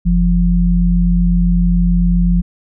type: tone pair together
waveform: sine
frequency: 46.29 / 174.61 Hz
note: F#1 / F3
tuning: +2 / 0 cents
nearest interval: octave + major seventh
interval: 2298 cents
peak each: -12 dBFS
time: 0.05-2.42 s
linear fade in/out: 20 ms
effects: none